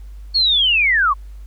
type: linear sweep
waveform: sine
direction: down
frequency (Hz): 4403 to 1046.5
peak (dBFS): -12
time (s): 0.34-1.14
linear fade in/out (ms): 20
effects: added 50 Hz sine -32 dBFS peak until 1.46 s + pink hiss -57 dBFS RMS until 1.46 s